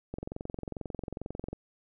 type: click train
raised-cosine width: 2 ms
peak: -23 dBFS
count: 32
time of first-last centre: 0.14-1.53 s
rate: 22.3 Hz
effects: none